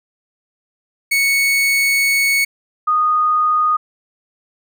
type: tone pair in turn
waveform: 40% pulse / sine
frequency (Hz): 2217 / 1235.7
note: C#7 / D#6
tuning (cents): 0 / -12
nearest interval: minor seventh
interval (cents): 1012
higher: first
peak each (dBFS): -12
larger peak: neither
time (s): 1.11-2.45 / 2.87-3.77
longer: first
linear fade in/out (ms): 10
effects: none

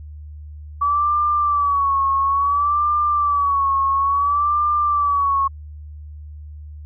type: tone with vibrato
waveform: sine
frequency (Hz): 1142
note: D6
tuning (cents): -49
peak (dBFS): -15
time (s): 0.81-5.48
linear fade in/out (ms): 10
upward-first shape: sine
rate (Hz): 0.58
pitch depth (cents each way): 76
effects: added 75 Hz sine -33 dBFS peak until 6.85 s

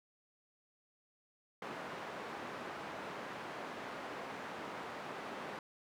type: band-pass noise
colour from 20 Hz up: white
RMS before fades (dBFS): -45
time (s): 1.62-5.59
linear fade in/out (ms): 2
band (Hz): 180 to 1300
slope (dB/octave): 12
effects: none

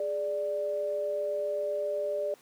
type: tone pair together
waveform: sine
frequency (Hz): 416.2 / 588.6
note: G#4 / D5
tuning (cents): +4 / +4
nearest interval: tritone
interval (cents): 600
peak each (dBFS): -35 / -29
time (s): 0-2.34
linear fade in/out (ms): 2
effects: pink hiss -59 dBFS RMS until 2.41 s + high-pass 200 Hz 12 dB/octave

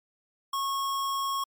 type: tone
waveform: square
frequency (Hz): 1095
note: C#6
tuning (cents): -22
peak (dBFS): -28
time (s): 0.53-1.44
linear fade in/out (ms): 5
effects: MP3 96 kbps

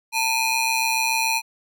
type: ring-modulated tone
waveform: sawtooth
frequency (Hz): 1671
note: G#6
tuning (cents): +10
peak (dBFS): -13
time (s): 0.12-1.42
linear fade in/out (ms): 50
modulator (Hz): 772
effects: none

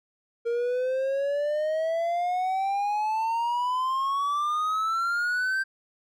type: exponential sweep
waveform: triangle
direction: up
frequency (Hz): 464.5 to 1576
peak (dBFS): -22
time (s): 0.45-5.64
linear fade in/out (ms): 20
effects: none

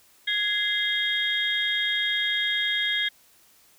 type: tone cluster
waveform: sine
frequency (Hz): 1668 / 2077 / 3255 / 3693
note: G#6 / C7 / G#7 / A#7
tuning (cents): +7 / -13 / -36 / -17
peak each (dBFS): -28 / -28 / -26 / -31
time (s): 0.27-3.09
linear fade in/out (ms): 10
effects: tanh soft clip ceiling -12 dBFS + white hiss -58 dBFS RMS until 3.78 s

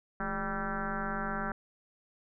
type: tone with frequency modulation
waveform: sine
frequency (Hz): 784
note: G5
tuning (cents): 0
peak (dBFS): -31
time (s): 0.2-1.52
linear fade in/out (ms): 2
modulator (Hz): 190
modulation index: 4.5
effects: none

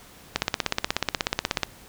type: click train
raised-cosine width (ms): 0.2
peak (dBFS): -4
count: 22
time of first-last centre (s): 0.36-1.633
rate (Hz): 16.5
effects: pink hiss -49 dBFS RMS until 1.88 s

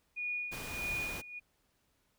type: tone with tremolo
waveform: sine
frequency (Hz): 2451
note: D#7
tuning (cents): -27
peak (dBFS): -33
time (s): 0.16-1.4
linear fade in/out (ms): 20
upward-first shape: sine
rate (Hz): 1.6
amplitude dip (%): 80
type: noise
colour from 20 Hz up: pink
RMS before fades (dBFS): -43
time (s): 0.51-1.22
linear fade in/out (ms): 20
effects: pink hiss -75 dBFS RMS until 2.18 s

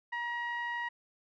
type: tone with low-pass filter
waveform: sawtooth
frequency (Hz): 952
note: A#5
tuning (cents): +36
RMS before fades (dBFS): -36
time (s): 0.12-0.89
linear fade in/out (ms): 10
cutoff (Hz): 2000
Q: 3.1
effects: none

